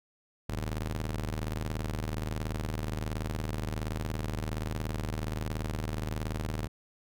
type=ring-modulated tone; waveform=sawtooth; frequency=77.1 Hz; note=D#2; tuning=15 cents flat; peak=-25 dBFS; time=0.49-6.68 s; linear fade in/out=5 ms; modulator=27.9 Hz; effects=none